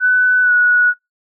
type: tone with pitch glide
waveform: sine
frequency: 1498 to 1464.6 Hz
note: F#6 to F#6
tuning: +21 to -18 cents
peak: -9 dBFS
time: 0-0.94 s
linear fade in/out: 50 ms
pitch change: -39 cents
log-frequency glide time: 0.42-0.52 s
effects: noise-tail reverb RT60 0.2 s tail -25 dB re dry